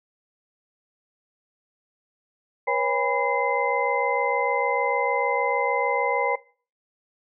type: tone cluster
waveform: sine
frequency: 482.4 / 549 / 813 / 990 / 2069 Hz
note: B4 / C#5 / G#5 / B5 / C7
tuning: -41 / -17 / -37 / +4 / -20 cents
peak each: -27 dBFS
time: 2.67-6.36 s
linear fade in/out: 10 ms
effects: noise-tail reverb RT60 0.4 s tail -21 dB re dry